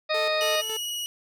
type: harmonic tone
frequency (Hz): 620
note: D#5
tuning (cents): -6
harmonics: 1 / 2 / 3 / 4 / 6 / 7 / 8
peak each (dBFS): -25 / -31 / -32 / -32 / -31 / -37 / -37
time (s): 0.09-0.62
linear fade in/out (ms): 20
type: tone with tremolo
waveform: sawtooth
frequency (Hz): 440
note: A4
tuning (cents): 0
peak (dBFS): -28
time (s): 0.14-0.77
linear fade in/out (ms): 5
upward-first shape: square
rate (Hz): 3.6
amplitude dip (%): 65
type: tone with vibrato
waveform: sawtooth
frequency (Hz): 2912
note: F#7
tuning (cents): -28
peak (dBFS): -26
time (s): 0.41-1.06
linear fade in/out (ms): 0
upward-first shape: square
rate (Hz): 19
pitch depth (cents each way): 10
effects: none